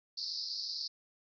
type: band-pass noise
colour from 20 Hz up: pink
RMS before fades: -39 dBFS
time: 0.17-0.88 s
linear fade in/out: 10 ms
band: 4300 to 5200 Hz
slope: 96 dB/octave
effects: none